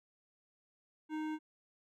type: tone with hard clipping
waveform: sine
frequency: 310 Hz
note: D#4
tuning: 6 cents flat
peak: -38 dBFS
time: 1.09-1.39 s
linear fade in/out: 50 ms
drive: 14 dB
effects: none